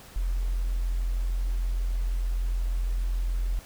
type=tone; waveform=sine; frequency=43.28 Hz; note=F1; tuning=15 cents flat; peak=-24 dBFS; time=0.16-3.59 s; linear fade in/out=0 ms; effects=pink hiss -49 dBFS RMS until 3.65 s